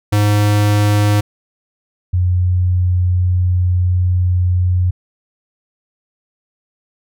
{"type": "tone pair in turn", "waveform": ["square", "sine"], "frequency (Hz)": [103.83, 90.14], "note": ["G#2", "F#2"], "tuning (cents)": [0, -45], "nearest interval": "major second", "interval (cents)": 245, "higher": "first", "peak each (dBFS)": -11, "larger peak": "neither", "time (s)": [[0.12, 1.21], [2.13, 4.91]], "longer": "second", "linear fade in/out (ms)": 10, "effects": []}